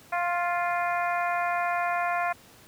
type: harmonic tone with a mistuned harmonic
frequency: 349.2 Hz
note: F4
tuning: in tune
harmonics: 2 / 3 / 4 / 5 / 6 / 7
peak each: -27 / -31 / -33 / -35 / -37 / -38 dBFS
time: 0.12-2.33 s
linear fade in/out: 10 ms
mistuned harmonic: 3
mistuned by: +15 cents
effects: pink hiss -53 dBFS RMS until 2.67 s + high-pass 80 Hz 12 dB/octave